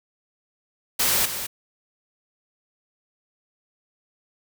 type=noise with echo; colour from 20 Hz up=white; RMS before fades=-21 dBFS; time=0.99-1.26 s; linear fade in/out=10 ms; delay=210 ms; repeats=1; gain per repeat=-9 dB; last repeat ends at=1.47 s; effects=none